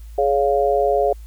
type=harmonic tone; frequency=140 Hz; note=C#3; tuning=18 cents sharp; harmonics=3 / 4 / 5; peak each=-19 / -19 / -19 dBFS; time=0.18-1.13 s; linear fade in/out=5 ms; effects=added 55 Hz sine -34 dBFS peak until 1.26 s + white hiss -55 dBFS RMS until 1.26 s